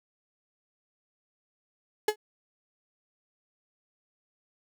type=tone with exponential decay; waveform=35% pulse; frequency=425 Hz; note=G#4; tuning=40 cents sharp; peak=-17 dBFS; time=2.08-2.16 s; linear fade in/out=5 ms; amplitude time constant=16 ms; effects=none